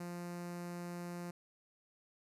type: tone with notch filter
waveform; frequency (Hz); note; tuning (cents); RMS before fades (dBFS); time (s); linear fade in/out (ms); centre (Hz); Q
sawtooth; 174.61; F3; 0; -44; 0-1.31; 5; 3300; 1.5
effects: resampled to 32000 Hz